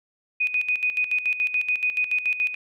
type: tone with tremolo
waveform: sine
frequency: 2489 Hz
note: D#7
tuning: in tune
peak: -19 dBFS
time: 0.4-2.55 s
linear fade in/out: 10 ms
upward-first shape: square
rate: 7 Hz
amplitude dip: 70%
effects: none